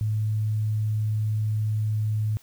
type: tone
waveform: sine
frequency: 107.6 Hz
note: A2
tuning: 38 cents flat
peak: -22 dBFS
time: 0.01-2.37 s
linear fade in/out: 0 ms
effects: white hiss -56 dBFS RMS until 2.42 s